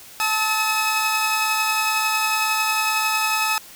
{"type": "tone cluster", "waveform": "sawtooth", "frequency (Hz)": [876, 1286, 2561], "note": ["A5", "E6", "D#7"], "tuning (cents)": [-8, -43, 49], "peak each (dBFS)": -20, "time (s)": [0.2, 3.58], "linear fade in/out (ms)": 0, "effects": ["white hiss -43 dBFS RMS until 3.75 s"]}